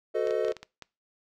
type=chord; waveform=triangle; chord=F# diminished seventh; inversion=none; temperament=equal with one note detuned; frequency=370 / 440 / 510.1 / 622.3 Hz; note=F#4 / A4 / C5 / Eb5; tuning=0 / 0 / -44 / 0 cents; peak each=-30 / -26 / -30 / -29 dBFS; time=0.14-0.53 s; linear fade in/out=20 ms
type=clicks; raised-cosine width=0.2 ms; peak=-24 dBFS; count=8; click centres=0.272 / 0.308 / 0.448 / 0.483 / 0.52 / 0.567 / 0.63 / 0.823 s
effects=noise-tail reverb RT60 0.3 s tail -23 dB re dry